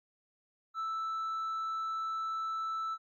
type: tone with hard clipping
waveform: triangle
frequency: 1318.5 Hz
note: E6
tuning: in tune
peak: -32 dBFS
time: 0.74-2.98 s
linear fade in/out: 50 ms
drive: 1 dB
effects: Opus 48 kbps